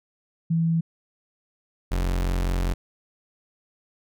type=tone pair in turn; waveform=sine / 40% pulse; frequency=164.81 / 44.83 Hz; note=E3 / F1; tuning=0 / +46 cents; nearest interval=octave + major seventh; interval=2254 cents; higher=first; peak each=-19 / -21 dBFS; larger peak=first; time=0.5-0.81 / 1.91-2.74 s; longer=second; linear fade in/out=10 ms; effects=none